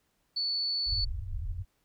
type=tone; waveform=sine; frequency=4457 Hz; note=C#8; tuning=9 cents sharp; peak=-28 dBFS; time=0.36-1.05 s; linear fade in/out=10 ms
type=low-pass noise; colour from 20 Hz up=pink; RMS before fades=-34 dBFS; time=0.85-1.65 s; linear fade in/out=50 ms; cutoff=110 Hz; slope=96 dB/octave
effects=pink hiss -74 dBFS RMS until 1.84 s